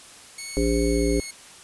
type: tone with pitch glide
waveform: 10% pulse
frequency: 2210 to 2182 Hz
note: C#7 to C#7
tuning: -6 to -28 cents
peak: -24 dBFS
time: 0.38-1.31 s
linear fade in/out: 5 ms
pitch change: -22 cents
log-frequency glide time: 0.86-1.06 s
type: harmonic tone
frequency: 57.7 Hz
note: A#1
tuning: 17 cents flat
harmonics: 1 / 3 / 5 / 7 / 9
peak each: -24 / -31 / -24 / -24 / -29 dBFS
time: 0.57-1.2 s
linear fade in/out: 0 ms
effects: white hiss -46 dBFS RMS until 1.63 s + resampled to 24000 Hz